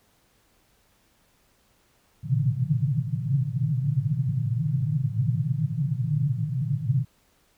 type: band-pass noise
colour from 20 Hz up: white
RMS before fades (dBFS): -25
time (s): 2.23-7.05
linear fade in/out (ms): 20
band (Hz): 110 to 160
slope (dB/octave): 96
effects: pink hiss -64 dBFS RMS until 7.57 s